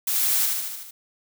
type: noise with echo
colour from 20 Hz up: blue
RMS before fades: -24 dBFS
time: 0.07-0.46 s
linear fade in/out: 5 ms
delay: 75 ms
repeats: 6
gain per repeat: -3 dB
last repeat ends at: 0.91 s
effects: none